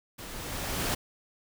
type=noise with level ramp; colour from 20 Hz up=pink; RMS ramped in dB=-43 to -28 dBFS; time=0.18-0.95 s; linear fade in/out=10 ms; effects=none